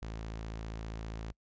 sawtooth tone, 55 Hz, A1, in tune, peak -35 dBFS, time 0.02-1.32 s, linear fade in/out 5 ms, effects noise-tail reverb RT60 0.1 s tail -25 dB re dry + resampled to 16000 Hz

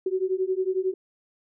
sine beating tone pair, 370 / 381 Hz, F#4 / G4, 0 / -49 cents, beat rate 11 Hz, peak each -26 dBFS, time 0.06-0.94 s, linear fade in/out 5 ms, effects none

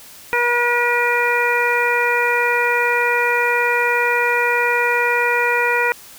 harmonic tone, 480.9 Hz, B4, 46 cents flat, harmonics 1 / 2 / 3 / 4 / 5, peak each -21 / -21 / -21 / -21 / -21 dBFS, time 0.33-5.92 s, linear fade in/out 0 ms, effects white hiss -41 dBFS RMS until 6.18 s

